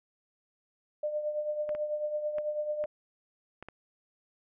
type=tone with tremolo; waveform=sine; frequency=601 Hz; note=D5; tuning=40 cents sharp; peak=-27 dBFS; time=1.03-2.86 s; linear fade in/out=5 ms; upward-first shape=triangle; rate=9.1 Hz; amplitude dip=65%
type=clicks; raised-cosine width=0.5 ms; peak=-28 dBFS; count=6; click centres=1.692 / 1.75 / 2.384 / 2.84 / 3.626 / 3.686 s
effects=none